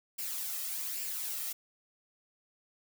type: noise with flanger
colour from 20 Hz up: blue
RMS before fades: -37 dBFS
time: 0.18-1.53 s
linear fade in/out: 10 ms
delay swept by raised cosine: 0.39 to 1.59 ms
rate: 1.2 Hz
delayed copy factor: +0.5
effects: none